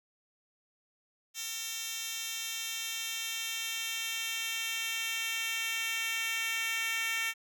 10% pulse tone with high-pass filter sweep, 452.5 Hz, A4, 48 cents sharp, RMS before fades -35 dBFS, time 1.34-7.34 s, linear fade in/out 50 ms, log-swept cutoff 4300 to 2200 Hz, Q 1.7, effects none

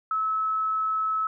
sine tone, 1297 Hz, E6, 28 cents flat, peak -23 dBFS, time 0.11-1.27 s, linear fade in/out 2 ms, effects none

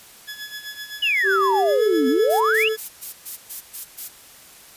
20% pulse tone with tremolo, 1700 Hz, G#6, 40 cents sharp, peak -25 dBFS, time 0.27-2.77 s, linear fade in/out 20 ms, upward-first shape sine, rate 7.8 Hz, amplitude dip 70%
sine exponential two-way sweep, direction down then up, 3015 to 250 to 3015 Hz, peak -17 dBFS, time 1.02-2.69 s, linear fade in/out 10 ms, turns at 2.08 s
triangle tone with pitch glide, 388.3 to 438.4 Hz, G4 to A4, -16 to -6 cents, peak -18 dBFS, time 1.23-2.77 s, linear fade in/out 50 ms, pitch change +210 cents, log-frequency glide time 1.57-1.9 s
violet noise bursts, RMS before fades -29 dBFS, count 8, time 2.29-4.09 s, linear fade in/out 20 ms, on 120 ms, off 120 ms
effects white hiss -46 dBFS RMS until 4.76 s + resampled to 32000 Hz

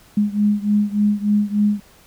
sine beating tone pair, 206.2 / 209.6 Hz, G#3 / G#3, -12 / +16 cents, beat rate 3.4 Hz, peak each -17 / -19 dBFS, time 0.17-1.8 s, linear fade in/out 5 ms, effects pink hiss -50 dBFS RMS until 2.06 s

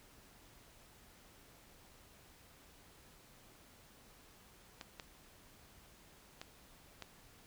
clicks, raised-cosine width 0.2 ms, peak -28 dBFS, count 4, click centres 4.812 / 4.998 / 6.415 / 7.023 s, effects pink hiss -62 dBFS RMS until 7.46 s

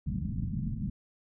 white low-pass noise, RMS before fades -33 dBFS, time 0.06-0.9 s, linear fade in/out 10 ms, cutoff 220 Hz, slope 48 dB/octave, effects none

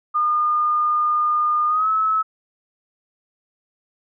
sine tone with pitch glide, 1216 to 1295.8 Hz, D#6 to E6, -40 to -30 cents, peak -16 dBFS, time 0.14-2.23 s, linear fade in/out 20 ms, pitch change +110 cents, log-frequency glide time 1.68-1.88 s, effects none

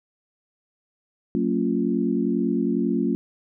sine chord, Gb major seventh, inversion none, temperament equal with one note detuned, 185 / 227.2 / 277.2 / 349.2 Hz, Gb3 / Bb3 / Db4 / F4, 0 / -44 / 0 / 0 cents, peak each -27 / -24 / -25 / -27 dBFS, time 1.35-3.15 s, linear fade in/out 0 ms, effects none

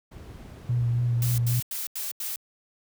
brown noise, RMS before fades -39 dBFS, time 0.11-1.53 s, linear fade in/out 10 ms
sine tone with vibrato, 120 Hz, B2, 49 cents flat, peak -21 dBFS, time 0.69-1.6 s, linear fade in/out 5 ms, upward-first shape sine, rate 3.7 Hz, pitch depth 25 cents each way
blue noise bursts, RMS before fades -32 dBFS, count 5, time 1.22-2.36 s, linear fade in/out 2 ms, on 160 ms, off 85 ms
effects high-pass 60 Hz 12 dB/octave

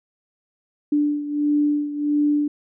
sine beating tone pair, 293.7 / 295.2 Hz, D4 / D4, 0 / +9 cents, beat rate 1.5 Hz, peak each -19 / -24 dBFS, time 0.92-2.48 s, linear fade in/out 5 ms, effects none

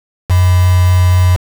sine tone with quantisation, 90.4 Hz, F#2, 40 cents flat, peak -6 dBFS, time 0.29-1.37 s, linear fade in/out 20 ms, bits 3, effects none

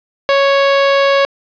sawtooth tone, 554.4 Hz, C#5, in tune, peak -5 dBFS, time 0.29-1.25 s, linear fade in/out 0 ms, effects resampled to 11025 Hz + 7-bit

